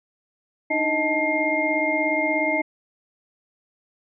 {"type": "tone cluster", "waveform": "sine", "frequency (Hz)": [298.9, 315.7, 627, 877, 2121], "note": ["D4", "D#4", "D#5", "A5", "C7"], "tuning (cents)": [31, 25, 13, -6, 23], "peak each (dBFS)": [-28, -29, -25, -29, -23], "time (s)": [0.7, 2.62], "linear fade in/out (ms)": 10, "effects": []}